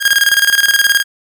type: tone with tremolo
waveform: sawtooth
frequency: 1623 Hz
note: G#6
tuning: 40 cents flat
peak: -3 dBFS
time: 0-1.04 s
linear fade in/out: 50 ms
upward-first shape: square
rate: 19 Hz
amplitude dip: 70%
effects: none